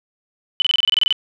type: tone bursts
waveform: sine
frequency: 3002 Hz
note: F#7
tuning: 24 cents sharp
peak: -12 dBFS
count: 12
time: 0.6-1.126 s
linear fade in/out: 0 ms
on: 20 ms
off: 26 ms
effects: none